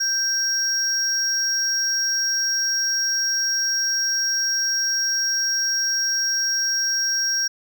triangle tone pair together, 1568 / 5600 Hz, G6 / F8, 0 / +4 cents, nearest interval octave + minor seventh, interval 2204 cents, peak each -25 / -19 dBFS, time 0-7.48 s, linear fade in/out 10 ms, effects none

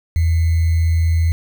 sine tone with sample-and-hold, 82.41 Hz, E2, in tune, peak -12 dBFS, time 0.16-1.32 s, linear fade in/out 0 ms, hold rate 2100 Hz, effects none

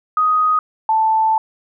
sine tone pair in turn, 1250 / 881.1 Hz, D#6 / A5, +8 / +2 cents, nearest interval tritone, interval 606 cents, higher first, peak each -12 dBFS, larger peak neither, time 0.17-0.59 / 0.89-1.38 s, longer second, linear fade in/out 2 ms, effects none

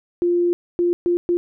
sine tone bursts at uneven times, 349.2 Hz, F4, in tune, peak -15 dBFS, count 4, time 0.22-0.53 / 0.79-0.93 / 1.06-1.17 / 1.29-1.37 s, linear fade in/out 0 ms, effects none

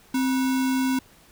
sine tone with sample-and-hold, 261.6 Hz, C4, in tune, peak -20 dBFS, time 0.14-0.99 s, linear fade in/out 5 ms, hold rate 1225 Hz, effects pink hiss -54 dBFS RMS until 1.31 s

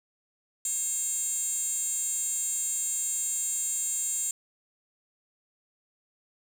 10% pulse tone with high-pass filter, 541 Hz, C#5, 42 cents flat, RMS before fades -30 dBFS, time 0.65-4.31 s, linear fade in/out 2 ms, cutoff 7400 Hz, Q 6.8, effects none

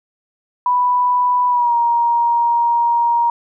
sine tone with pitch glide, 987.8 to 941.6 Hz, B5 to A#5, 0 to +17 cents, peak -12 dBFS, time 0.66-3.3 s, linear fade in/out 2 ms, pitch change -83 cents, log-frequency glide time 1.48-1.75 s, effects none

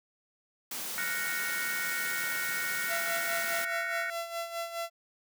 white high-pass noise, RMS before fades -37 dBFS, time 0.71-3.65 s, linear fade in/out 5 ms, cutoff 120 Hz, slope 48 dB/octave
sine chord, Gb major seventh, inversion third, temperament equal, 1396.9 / 1480 / 1864.7 / 2217 Hz, F6 / Gb6 / Bb6 / Db7, 0 / 0 / 0 / 0 cents, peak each -40 / -36 / -36 / -38 dBFS, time 0.98-4.1 s, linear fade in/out 0 ms
sawtooth tone with tremolo, 675 Hz, E5, 41 cents sharp, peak -28 dBFS, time 2.88-4.9 s, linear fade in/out 50 ms, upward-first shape sine, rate 4.8 Hz, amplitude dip 65%
effects none

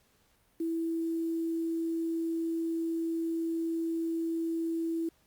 sine tone with quantisation, 329.6 Hz, E4, in tune, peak -29 dBFS, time 0.6-5.09 s, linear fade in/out 5 ms, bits 9, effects pink hiss -68 dBFS RMS until 5.26 s + Opus 48 kbps

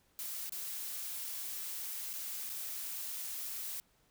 blue noise with dropouts, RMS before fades -41 dBFS, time 0.19-3.8 s, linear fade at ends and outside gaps 0 ms, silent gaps 0.495-0.522 / 2.131-2.137 / 2.494-2.499 s, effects pink hiss -71 dBFS RMS until 4.1 s

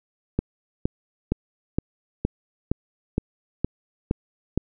click train, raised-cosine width 3 ms, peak -8 dBFS, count 10, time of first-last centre 0.39-4.576 s, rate 2.15 Hz, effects none

